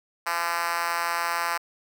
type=tone with high-pass filter; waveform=5% pulse; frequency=170.4 Hz; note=F3; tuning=42 cents flat; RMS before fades=-27 dBFS; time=0.26-1.58 s; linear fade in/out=10 ms; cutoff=940 Hz; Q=1.6; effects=none